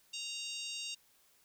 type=harmonic tone; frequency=930 Hz; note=A#5; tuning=4 cents flat; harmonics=3 / 4 / 5 / 6 / 7 / 8 / 9; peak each=-43 / -45 / -47 / -49 / -50 / -51 / -52 dBFS; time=0.13-0.95 s; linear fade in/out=10 ms; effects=white hiss -68 dBFS RMS until 1.44 s